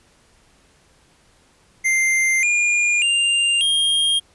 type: tone with pitch steps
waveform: square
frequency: 2093 / 2418 / 2794 / 3228 Hz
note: C7 / D7 / F7 / G#7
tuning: 0 / +50 / 0 / -50 cents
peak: -16 dBFS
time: 1.84-4.2 s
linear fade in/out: 20 ms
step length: 590 ms
effects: pink hiss -56 dBFS RMS until 4.34 s + resampled to 24000 Hz